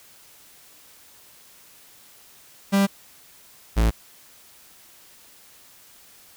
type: tone pair in turn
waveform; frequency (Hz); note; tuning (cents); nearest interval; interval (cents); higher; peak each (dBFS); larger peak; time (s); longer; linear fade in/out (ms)
45% pulse; 197.6 / 55.45; G3 / A1; +14 / +14; octave + minor seventh; 2200; first; -16; neither; 2.72-2.87 / 3.76-3.91; neither; 20
effects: white hiss -51 dBFS RMS until 6.36 s